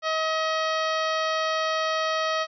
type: harmonic tone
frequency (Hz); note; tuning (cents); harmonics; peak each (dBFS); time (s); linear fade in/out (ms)
635; D#5; +35; 1 / 2 / 3 / 4 / 5 / 6 / 7 / 8 / 9; -27 / -27 / -32 / -37 / -35 / -39 / -38 / -42 / -42; 0.02-2.47; 50
effects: none

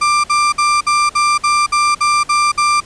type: tone bursts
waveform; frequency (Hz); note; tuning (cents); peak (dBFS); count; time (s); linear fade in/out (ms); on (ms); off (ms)
35% pulse; 1185; D6; +15; -9; 10; 0.01-2.805; 10; 230; 55
effects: pink hiss -40 dBFS RMS until 2.85 s + resampled to 22050 Hz

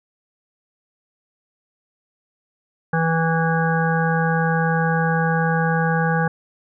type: harmonic tone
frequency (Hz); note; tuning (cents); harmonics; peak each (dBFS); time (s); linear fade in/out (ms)
163.7; E3; -12; 1 / 3 / 5 / 7 / 9 / 10; -19 / -25 / -24 / -30 / -27 / -26; 2.93-6.28; 5
effects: none

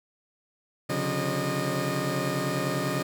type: tone cluster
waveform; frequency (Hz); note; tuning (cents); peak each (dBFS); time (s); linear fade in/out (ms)
20% pulse; 134.3 / 144.4 / 179.8 / 613; C3 / D3 / F#3 / D#5; +46 / -29 / -49 / -26; -27; 0.89-3.03; 10
effects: none

